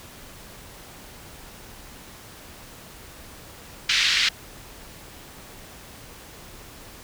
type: band-pass noise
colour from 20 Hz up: white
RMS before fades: -21 dBFS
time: 3.89-4.29 s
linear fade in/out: 5 ms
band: 1700 to 4500 Hz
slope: 24 dB/octave
effects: pink hiss -44 dBFS RMS until 7.03 s